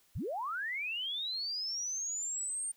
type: linear sweep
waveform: sine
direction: up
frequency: 42.49 to 8870 Hz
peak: -34 dBFS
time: 0.15-2.72 s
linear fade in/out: 10 ms
effects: white hiss -68 dBFS RMS until 2.76 s